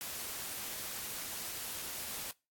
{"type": "noise", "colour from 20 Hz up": "white", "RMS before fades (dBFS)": -41, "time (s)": [0.01, 2.31], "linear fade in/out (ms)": 0, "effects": ["noise-tail reverb RT60 0.3 s tail -25 dB re dry", "AAC 64 kbps"]}